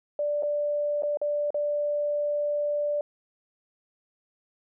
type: tone with dropouts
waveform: sine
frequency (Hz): 587.3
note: D5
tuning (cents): 0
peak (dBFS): -24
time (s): 0.19-3.01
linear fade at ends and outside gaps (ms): 2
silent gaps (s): 0.425-0.432 / 1.023-1.033 / 1.172-1.215 / 1.505-1.544
effects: none